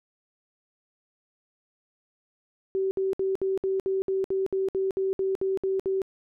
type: tone bursts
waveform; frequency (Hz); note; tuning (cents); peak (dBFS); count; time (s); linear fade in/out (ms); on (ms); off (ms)
sine; 383.7; G4; -37; -23; 15; 2.75-6.018; 0; 160; 62
effects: none